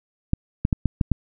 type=clicks; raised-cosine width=5 ms; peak=-6 dBFS; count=6; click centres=0.334 / 0.651 / 0.728 / 0.857 / 1.012 / 1.117 s; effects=none